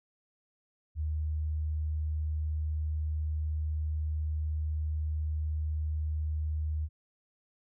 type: tone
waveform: sine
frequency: 77 Hz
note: D#2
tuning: 17 cents flat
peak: -29 dBFS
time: 0.95-6.89 s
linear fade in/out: 50 ms
effects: none